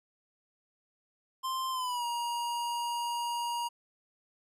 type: tone with pitch glide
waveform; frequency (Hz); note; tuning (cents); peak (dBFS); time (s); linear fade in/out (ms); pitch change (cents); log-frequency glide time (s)
square; 1046.5 to 948.6; C6 to A#5; 0 to +30; -32; 1.43-3.69; 20; -170; 1.71-2.05
effects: resampled to 32000 Hz